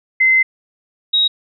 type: tone pair in turn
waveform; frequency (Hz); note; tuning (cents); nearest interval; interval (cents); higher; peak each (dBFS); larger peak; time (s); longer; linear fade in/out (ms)
sine; 2062 / 3799; C7 / A#7; -26 / +32; major seventh; 1058; second; -9 / -11; first; 0.2-0.43 / 1.13-1.28; first; 10
effects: none